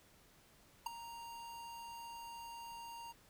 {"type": "tone with ADSR envelope", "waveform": "square", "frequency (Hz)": 932.3, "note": "A#5", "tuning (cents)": 0, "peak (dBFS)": -34, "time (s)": [0.86, 3.13], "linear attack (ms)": 6, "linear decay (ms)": 9, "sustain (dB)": -14, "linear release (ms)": 23, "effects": ["pink hiss -66 dBFS RMS until 3.29 s"]}